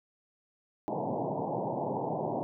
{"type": "band-pass noise", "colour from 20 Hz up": "white", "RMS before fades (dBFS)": -33, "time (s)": [0.88, 2.43], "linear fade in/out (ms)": 0, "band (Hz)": [110, 940], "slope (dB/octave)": 96, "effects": []}